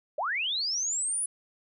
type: linear sweep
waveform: sine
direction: up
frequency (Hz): 523.3 to 10110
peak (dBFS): -27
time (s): 0.18-1.26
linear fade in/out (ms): 5
effects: none